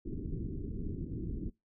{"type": "low-pass noise", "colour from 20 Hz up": "pink", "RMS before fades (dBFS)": -38, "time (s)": [0.05, 1.5], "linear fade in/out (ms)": 10, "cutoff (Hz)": 380, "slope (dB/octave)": 48, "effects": ["noise-tail reverb RT60 0.2 s tail -23 dB re dry"]}